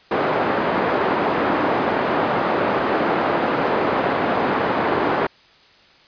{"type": "band-pass noise", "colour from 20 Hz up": "pink", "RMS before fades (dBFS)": -20, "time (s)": [0.11, 5.27], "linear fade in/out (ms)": 5, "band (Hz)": [300, 1300], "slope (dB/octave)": 12, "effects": ["white hiss -51 dBFS RMS until 6.07 s", "resampled to 11025 Hz"]}